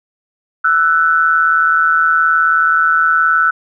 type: tone pair together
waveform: sine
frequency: 1328 / 1487 Hz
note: E6 / F#6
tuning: +12 / +8 cents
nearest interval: major second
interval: 196 cents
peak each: -12 dBFS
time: 0.64-3.51 s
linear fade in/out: 10 ms
effects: none